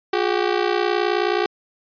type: ring-modulated tone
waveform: sawtooth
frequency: 385.7 Hz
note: G4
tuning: 28 cents flat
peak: -11 dBFS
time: 0.13-1.46 s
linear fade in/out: 2 ms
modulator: 29.6 Hz
effects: resampled to 11025 Hz